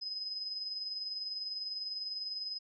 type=tone with tremolo; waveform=sine; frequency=5050 Hz; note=D#8; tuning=25 cents sharp; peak=-34 dBFS; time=0.01-2.59 s; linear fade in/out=20 ms; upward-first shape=triangle; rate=20 Hz; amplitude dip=55%; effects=none